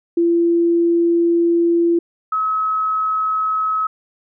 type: tone pair in turn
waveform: sine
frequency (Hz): 340 / 1283.7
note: F4 / E6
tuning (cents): -46 / -46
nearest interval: octave + major seventh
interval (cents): 2300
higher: second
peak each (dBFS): -12 / -16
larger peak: first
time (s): 0.17-1.99 / 2.32-3.87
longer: first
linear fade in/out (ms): 5
effects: none